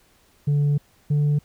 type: tone pair in turn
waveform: sine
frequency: 145 / 146.94 Hz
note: D3 / D3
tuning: -22 / +1 cents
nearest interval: unison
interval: 23 cents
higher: second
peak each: -14 dBFS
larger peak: neither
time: 0.47-0.78 / 1.1-1.39 s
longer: first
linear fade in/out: 10 ms
effects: tanh soft clip ceiling -16 dBFS + pink hiss -59 dBFS RMS until 1.44 s